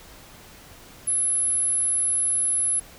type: tone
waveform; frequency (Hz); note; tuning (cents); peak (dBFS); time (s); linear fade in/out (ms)
sine; 10970; F9; -32; -20; 1.07-2.8; 10
effects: pink hiss -47 dBFS RMS until 2.98 s